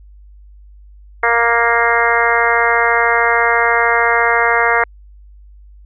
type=harmonic tone; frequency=233.8 Hz; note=A#3; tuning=5 cents sharp; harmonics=2 / 3 / 4 / 5 / 6 / 7 / 8 / 9; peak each=-19 / -19 / -19 / -19 / -19 / -19 / -19 / -19 dBFS; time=1.23-4.84 s; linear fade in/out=5 ms; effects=added 50 Hz sine -38 dBFS peak until 5.85 s